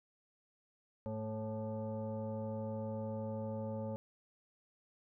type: tone with frequency modulation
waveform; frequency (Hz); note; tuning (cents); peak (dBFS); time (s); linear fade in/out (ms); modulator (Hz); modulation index
sine; 220; A3; 0; -37; 1.06-3.96; 0; 327; 1.4
effects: none